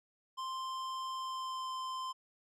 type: tone with pitch glide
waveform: square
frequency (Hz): 1046 to 1038.2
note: C6 to C6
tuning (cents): -1 to -14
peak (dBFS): -38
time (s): 0.37-2.13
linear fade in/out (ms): 20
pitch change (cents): -13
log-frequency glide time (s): 1.14-1.7
effects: low-pass 7000 Hz 12 dB/octave